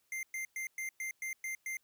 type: tone bursts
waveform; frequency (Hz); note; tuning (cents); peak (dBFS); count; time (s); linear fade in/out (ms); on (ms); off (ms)
square; 2093; C7; 0; -37; 8; 0.12-1.77; 2; 110; 110
effects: white hiss -75 dBFS RMS until 1.83 s